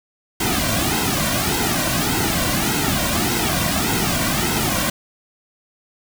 pink noise with flanger, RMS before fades -20 dBFS, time 0.4-4.9 s, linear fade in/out 5 ms, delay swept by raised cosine 1.7 to 2.37 ms, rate 1.7 Hz, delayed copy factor -0.8, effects none

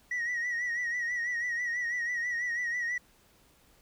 sine tone with vibrato, 1918 Hz, A#6, 49 cents sharp, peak -27 dBFS, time 0.11-2.98 s, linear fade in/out 5 ms, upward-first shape sine, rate 6.1 Hz, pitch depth 59 cents each way, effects tanh soft clip ceiling -28 dBFS + pink hiss -63 dBFS RMS until 3.81 s

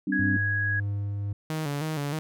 sine chord, G suspended fourth, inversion none, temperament just, 196 / 261.3 / 294 Hz, G3 / C4 / D4, 0 / -2 / +2 cents, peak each -29 / -30 / -28 dBFS, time 0.07-0.37 s, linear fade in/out 5 ms
sine tone, 1661.2 Hz, G#6, in tune, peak -25 dBFS, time 0.12-0.8 s, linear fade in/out 5 ms
triangle tone with tremolo, 101.2 Hz, G#2, 44 cents flat, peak -24 dBFS, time 0.19-1.33 s, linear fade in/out 5 ms, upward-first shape triangle, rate 1.8 Hz, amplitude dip 25%
sawtooth tone with vibrato, 150 Hz, D3, 37 cents sharp, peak -24 dBFS, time 1.5-2.19 s, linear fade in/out 0 ms, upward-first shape square, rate 3.2 Hz, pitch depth 78 cents each way
effects none

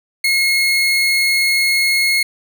30% pulse tone, 2163 Hz, C#7, 43 cents flat, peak -10 dBFS, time 0.24-2.23 s, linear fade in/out 5 ms, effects none

